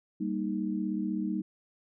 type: chord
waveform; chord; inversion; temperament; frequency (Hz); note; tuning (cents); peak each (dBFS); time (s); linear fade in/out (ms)
sine; Eb major; first; equal with one note detuned; 197.02 / 233.1 / 311.1; G3 / Bb3 / Eb4; +9 / 0 / 0; -32 / -35 / -33; 0.2-1.42; 10
effects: none